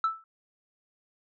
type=tone with exponential decay; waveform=sine; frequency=1318.5 Hz; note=E6; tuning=in tune; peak=-18 dBFS; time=0.04-0.24 s; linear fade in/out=2 ms; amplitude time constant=42 ms; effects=tanh soft clip ceiling -20 dBFS